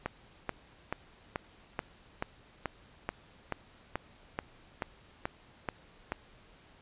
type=click train; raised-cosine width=0.5 ms; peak=-17 dBFS; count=15; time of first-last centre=0.06-6.121 s; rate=2.31 Hz; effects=pink hiss -59 dBFS RMS until 6.81 s + resampled to 8000 Hz